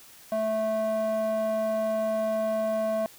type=tone with band-pass filter; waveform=square; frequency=218.9 Hz; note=A3; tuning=9 cents flat; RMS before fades=-27 dBFS; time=0.32-3.06 s; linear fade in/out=0 ms; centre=650 Hz; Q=3; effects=white hiss -51 dBFS RMS until 3.18 s